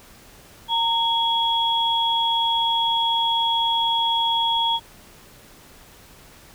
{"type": "tone pair together", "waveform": "sine", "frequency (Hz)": [920, 3332], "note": ["A#5", "G#7"], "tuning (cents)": [-23, 5], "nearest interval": "octave + minor seventh", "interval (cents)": 2228, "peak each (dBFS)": -21, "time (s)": [0.68, 4.8], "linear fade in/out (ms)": 50, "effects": ["pink hiss -48 dBFS RMS until 6.54 s"]}